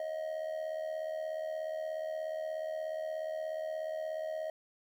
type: tone with amplitude modulation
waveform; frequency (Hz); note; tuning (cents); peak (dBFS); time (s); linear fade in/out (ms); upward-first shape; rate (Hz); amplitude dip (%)
triangle; 631; D#5; +24; -30; 0-4.5; 2; sine; 76.8; 65
effects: 11-bit